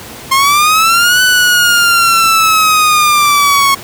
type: linear two-way sweep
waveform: sawtooth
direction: up then down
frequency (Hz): 1058 to 1500 to 1097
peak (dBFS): -3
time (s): 0.31-3.75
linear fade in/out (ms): 10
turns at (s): 1.22
effects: pink hiss -29 dBFS RMS until 3.83 s + high-pass 80 Hz 12 dB/octave